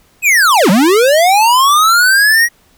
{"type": "linear two-way sweep", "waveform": "square", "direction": "down then up", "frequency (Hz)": [2608, 170.5, 1917], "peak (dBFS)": -7, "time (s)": [0.22, 2.49], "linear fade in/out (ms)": 50, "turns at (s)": 0.7, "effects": ["pink hiss -51 dBFS RMS until 2.77 s"]}